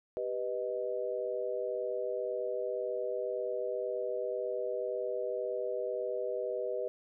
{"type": "chord", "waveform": "sine", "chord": "G augmented", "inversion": "none", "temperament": "equal", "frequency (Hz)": [392, 493.9, 622.3], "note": ["G4", "B4", "D#5"], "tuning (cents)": [0, 0, 0], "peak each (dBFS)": [-38, -35, -37], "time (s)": [0.17, 6.88], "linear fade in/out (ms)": 0, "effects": []}